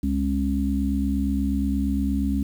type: harmonic tone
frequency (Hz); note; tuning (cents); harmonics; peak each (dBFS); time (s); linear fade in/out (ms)
68.5; C#2; -20; 1 / 3 / 4; -25 / -25 / -25; 0.03-2.43; 5
effects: 8-bit